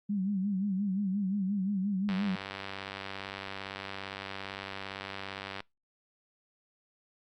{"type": "tone with vibrato", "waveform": "sine", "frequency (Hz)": 196, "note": "G3", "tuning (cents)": 0, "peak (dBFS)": -28, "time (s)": [0.09, 2.36], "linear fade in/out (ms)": 10, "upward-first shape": "sine", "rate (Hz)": 5.7, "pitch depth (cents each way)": 100}
{"type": "click train", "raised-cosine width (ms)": 0.3, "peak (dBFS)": -22, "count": 344, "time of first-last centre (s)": [2.09, 5.604], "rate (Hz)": 97.6}
{"effects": ["noise-tail reverb RT60 0.2 s tail -25 dB re dry", "Opus 48 kbps"]}